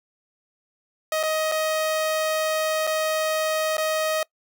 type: tone with dropouts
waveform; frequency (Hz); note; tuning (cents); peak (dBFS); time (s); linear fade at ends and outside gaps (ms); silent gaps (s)
sawtooth; 628; D#5; +16; -18; 1.12-4.23; 2; 1.23-1.234 / 1.516-1.52 / 2.869-2.873 / 3.769-3.78
effects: noise-tail reverb RT60 0.1 s tail -23 dB re dry